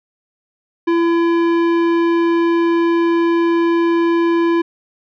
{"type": "tone with tanh clipping", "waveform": "sine", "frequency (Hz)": 337.2, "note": "E4", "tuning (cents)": 39, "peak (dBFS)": -14, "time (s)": [0.87, 4.62], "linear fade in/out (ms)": 10, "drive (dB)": 15, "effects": []}